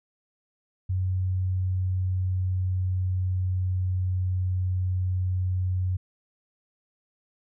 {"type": "tone with pitch glide", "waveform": "sine", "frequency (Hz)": [92.8, 92], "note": ["F#2", "F#2"], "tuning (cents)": [6, -9], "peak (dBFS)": -23, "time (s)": [0.89, 5.97], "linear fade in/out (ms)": 10, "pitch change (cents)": -15, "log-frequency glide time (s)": [1.26, 4.56], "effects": []}